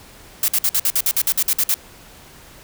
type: noise bursts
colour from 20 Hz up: blue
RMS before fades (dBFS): -17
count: 13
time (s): 0.43-1.742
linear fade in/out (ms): 2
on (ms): 52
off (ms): 53
effects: pink hiss -44 dBFS RMS until 2.63 s